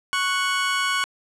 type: tone pair together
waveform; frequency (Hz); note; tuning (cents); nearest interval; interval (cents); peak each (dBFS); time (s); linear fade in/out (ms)
25% pulse; 1108.7 / 1480; C#6 / F#6; 0 / 0; perfect fourth; 500; -20; 0.13-1.04; 0
effects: low-pass 9000 Hz 12 dB/octave